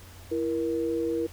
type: tone pair together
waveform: sine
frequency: 333.3 / 471.4 Hz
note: E4 / A#4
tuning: +19 / +19 cents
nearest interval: tritone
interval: 600 cents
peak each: -28 dBFS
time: 0.31-1.27 s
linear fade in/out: 10 ms
effects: added 89 Hz sine -47 dBFS peak until 1.32 s + pink hiss -50 dBFS RMS until 1.32 s